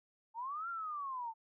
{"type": "linear two-way sweep", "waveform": "sine", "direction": "up then down", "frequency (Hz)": [877, 1396.9, 877], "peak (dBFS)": -38, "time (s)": [0.34, 1.34], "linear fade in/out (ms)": 50, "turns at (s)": 0.69, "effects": []}